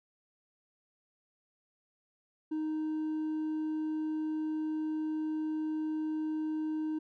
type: tone with hard clipping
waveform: sine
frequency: 311.1 Hz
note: D#4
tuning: in tune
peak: -32 dBFS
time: 2.51-6.99 s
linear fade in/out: 10 ms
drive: 2 dB
effects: none

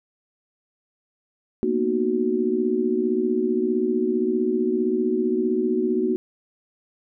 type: chord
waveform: sine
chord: B major seventh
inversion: third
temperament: just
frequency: 231.5 / 246.9 / 308.7 / 370.4 Hz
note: A#3 / B3 / D#4 / F#4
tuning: -12 / 0 / -14 / +2 cents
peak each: -26 / -27 / -27 / -22 dBFS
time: 1.63-6.16 s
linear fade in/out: 0 ms
effects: none

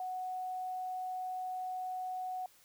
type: tone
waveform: sine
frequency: 740 Hz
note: F#5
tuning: in tune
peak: -36 dBFS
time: 0-2.46 s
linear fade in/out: 2 ms
effects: white hiss -64 dBFS RMS until 2.64 s

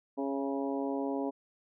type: harmonic tone with a mistuned harmonic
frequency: 138.1 Hz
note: C#3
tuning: 6 cents flat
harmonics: 2 / 3 / 4 / 5 / 6 / 7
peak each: -33 / -37 / -39 / -41 / -43 / -44 dBFS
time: 0.17-1.31 s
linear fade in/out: 20 ms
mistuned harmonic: 5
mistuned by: -28 cents
effects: none

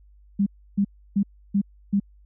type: tone bursts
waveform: sine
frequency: 200 Hz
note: G3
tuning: 35 cents sharp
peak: -17 dBFS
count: 5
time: 0.39-2 s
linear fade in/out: 10 ms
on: 74 ms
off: 310 ms
effects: added 50 Hz sine -50 dBFS peak until 2.25 s

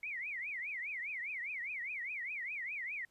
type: tone with vibrato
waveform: sine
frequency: 2179 Hz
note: C#7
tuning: 30 cents flat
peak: -38 dBFS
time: 0.03-3.05 s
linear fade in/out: 2 ms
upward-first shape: triangle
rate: 4.9 Hz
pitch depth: 290 cents each way
effects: pink hiss -74 dBFS RMS until 3.1 s + resampled to 32000 Hz

